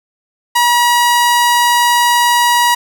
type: tone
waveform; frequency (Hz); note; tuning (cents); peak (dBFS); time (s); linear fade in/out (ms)
sawtooth; 961; B5; -48; -5; 0.55-2.75; 10
effects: none